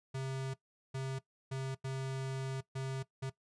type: tone bursts at uneven times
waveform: square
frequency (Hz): 133.3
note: C3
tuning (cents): +33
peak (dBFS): -37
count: 6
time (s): 0.14-0.54 / 0.94-1.19 / 1.51-1.75 / 1.84-2.61 / 2.75-3.03 / 3.22-3.3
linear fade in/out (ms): 10
effects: noise-tail reverb RT60 0.1 s tail -17 dB re dry + resampled to 22050 Hz